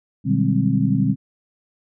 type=tone cluster; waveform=sine; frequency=122.2 / 150.1 / 190.8 / 202.4 / 264.1 Hz; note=B2 / D3 / G3 / G#3 / C4; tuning=-18 / +38 / -47 / -44 / +16 cents; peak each=-22 dBFS; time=0.24-1.16 s; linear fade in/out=50 ms; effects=none